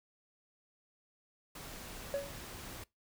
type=noise; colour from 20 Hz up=pink; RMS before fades=-47 dBFS; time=1.55-2.84 s; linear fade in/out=5 ms
type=tone with exponential decay; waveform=triangle; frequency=561 Hz; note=C#5; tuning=21 cents sharp; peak=-27 dBFS; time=2.14-2.39 s; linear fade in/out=0 ms; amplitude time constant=54 ms
effects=noise-tail reverb RT60 0.2 s tail -23 dB re dry